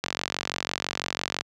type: click train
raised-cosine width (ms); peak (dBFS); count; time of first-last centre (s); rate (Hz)
0.2; -8; 64; 0.04-1.41; 46
effects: high-pass 100 Hz 12 dB/octave